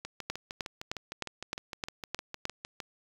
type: two click trains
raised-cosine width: 0.2 ms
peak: -15 / -21 dBFS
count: 8 / 19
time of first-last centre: 0.3-2.454 / 0.05-2.802 s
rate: 3.25 / 6.54 Hz
effects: 7-bit